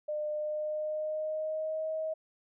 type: tone with pitch glide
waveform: sine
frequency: 603 to 632.6 Hz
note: D5 to D#5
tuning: +46 to +29 cents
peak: -31 dBFS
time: 0.08-2.14 s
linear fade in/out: 10 ms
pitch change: +83 cents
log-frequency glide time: 0.32-1.9 s
effects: none